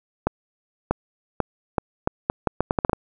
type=accelerating click train; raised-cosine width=1 ms; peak=-5 dBFS; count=13; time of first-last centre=0.27-2.932 s; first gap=640 ms; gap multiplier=0.77; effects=none